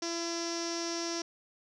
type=tone with low-pass filter; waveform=sawtooth; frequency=337 Hz; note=E4; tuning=38 cents sharp; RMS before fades=-35 dBFS; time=0.02-1.22 s; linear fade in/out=5 ms; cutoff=5600 Hz; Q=9.7; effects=none